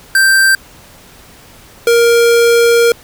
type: tone pair in turn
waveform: square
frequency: 1568 / 468.6 Hz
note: G6 / A#4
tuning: 0 / +9 cents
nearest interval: octave + major sixth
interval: 2091 cents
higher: first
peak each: -7 dBFS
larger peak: neither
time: 0.15-0.55 / 1.87-2.92 s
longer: second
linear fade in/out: 2 ms
effects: pink hiss -40 dBFS RMS until 3.03 s